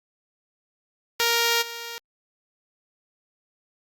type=tone with level steps; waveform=5% pulse; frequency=466.9 Hz; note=A#4; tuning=3 cents sharp; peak=-8 / -22 dBFS; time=1.2-1.98 s; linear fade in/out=0 ms; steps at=1.61 s; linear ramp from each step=20 ms; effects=Opus 48 kbps